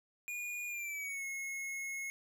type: tone with pitch glide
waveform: square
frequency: 2439 to 2173 Hz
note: D#7 to C#7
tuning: -35 to -35 cents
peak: -39 dBFS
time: 0.28-2.1 s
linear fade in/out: 0 ms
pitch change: -200 cents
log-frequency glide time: 0.67-1.25 s
effects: none